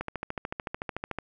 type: click train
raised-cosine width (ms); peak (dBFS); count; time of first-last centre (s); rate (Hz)
0.5; -17; 17; 0.01-1.186; 13.6
effects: none